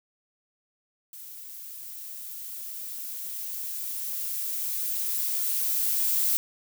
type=noise with level ramp; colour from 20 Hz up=violet; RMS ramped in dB=-43 to -24 dBFS; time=1.13-6.37 s; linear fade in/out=0 ms; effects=none